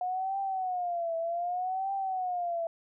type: tone with vibrato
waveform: sine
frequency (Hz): 720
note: F#5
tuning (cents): -47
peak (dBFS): -29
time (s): 0.01-2.67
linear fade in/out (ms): 2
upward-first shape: triangle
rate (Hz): 0.65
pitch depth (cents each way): 160
effects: none